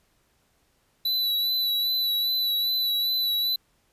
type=tone with vibrato; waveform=square; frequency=3960 Hz; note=B7; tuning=4 cents sharp; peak=-23 dBFS; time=1.05-3.56 s; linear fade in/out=5 ms; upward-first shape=sine; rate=2.5 Hz; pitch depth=28 cents each way; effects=pink hiss -67 dBFS RMS until 3.92 s + resampled to 32000 Hz